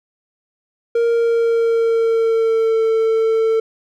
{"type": "tone with pitch glide", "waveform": "triangle", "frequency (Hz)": [466.2, 447], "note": ["A#4", "A4"], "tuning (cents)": [0, 27], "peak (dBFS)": -11, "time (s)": [0.95, 3.6], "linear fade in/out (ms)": 5, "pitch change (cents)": -73, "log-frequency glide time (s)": [1.06, 2.83], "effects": []}